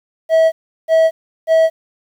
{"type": "tone bursts", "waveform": "triangle", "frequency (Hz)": 647, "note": "E5", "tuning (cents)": -32, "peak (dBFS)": -6, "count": 3, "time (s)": [0.29, 1.7], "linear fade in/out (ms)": 50, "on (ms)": 230, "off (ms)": 360, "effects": ["8-bit"]}